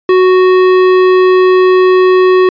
sine tone with tanh clipping, 370 Hz, F#4, in tune, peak -6 dBFS, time 0.09-2.49 s, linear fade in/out 2 ms, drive 16 dB, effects resampled to 11025 Hz

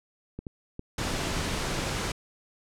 clicks, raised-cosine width 3 ms, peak -23 dBFS, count 8, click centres 0.39 / 0.468 / 0.794 / 1.016 / 1.139 / 1.272 / 1.367 / 1.537 s
pink noise, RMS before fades -30 dBFS, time 0.98-2.12 s, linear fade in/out 5 ms
effects low-pass 8000 Hz 12 dB/octave

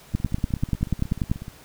two click trains, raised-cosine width 5 ms, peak -22 / -9 dBFS, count 23 / 13, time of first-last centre 0.14-1.481 / 0.15-1.315 s, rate 16.4 / 10.3 Hz, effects pink hiss -49 dBFS RMS until 1.64 s

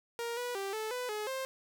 sawtooth tone with pitch steps, 468.6 / 488.7 / 392.6 / 435.8 / 497.9 / 423.7 / 528 Hz, A#4 / B4 / G4 / A4 / B4 / G#4 / C5, +9 / -18 / +3 / -17 / +14 / +35 / +16 cents, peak -31 dBFS, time 0.19-1.45 s, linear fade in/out 0 ms, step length 180 ms, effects none

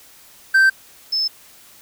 triangle / sine tone pair in turn, 1559 / 5244 Hz, G6 / E8, -10 / -10 cents, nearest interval octave + major sixth, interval 2100 cents, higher second, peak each -8 / -17 dBFS, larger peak first, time 0.54-0.7 / 1.12-1.28 s, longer neither, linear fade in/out 10 ms, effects white hiss -47 dBFS RMS until 1.81 s

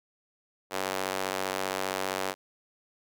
square tone with high-pass filter, 47.58 Hz, F#1, 49 cents sharp, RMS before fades -32 dBFS, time 0.7-2.35 s, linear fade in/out 50 ms, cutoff 540 Hz, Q 0.92, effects none

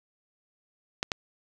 clicks, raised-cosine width 0.2 ms, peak -10 dBFS, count 2, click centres 1.029 / 1.118 s, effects none

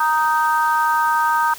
sine chord, Eb major, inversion second, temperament just, 933.4 / 1244.5 / 1555.6 Hz, Bb5 / Eb6 / G6, +2 / 0 / -14 cents, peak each -17 / -20 / -22 dBFS, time 0-1.54 s, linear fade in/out 5 ms, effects white hiss -37 dBFS RMS until 1.58 s

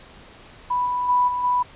sine tone with level steps, 987.8 Hz, B5, in tune, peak -19 / -21 / -15 / -22 / -17 dBFS, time 0.7-1.63 s, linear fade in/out 10 ms, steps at 0.85 / 1.08 / 1.27 / 1.43 s, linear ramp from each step 20 ms, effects pink hiss -46 dBFS RMS until 1.75 s + resampled to 8000 Hz

